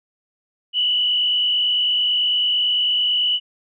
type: tone with frequency modulation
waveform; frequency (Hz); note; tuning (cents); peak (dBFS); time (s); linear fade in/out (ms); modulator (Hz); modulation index
sine; 2961; F#7; +1; -16; 0.73-3.4; 50; 49; 1.5
effects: none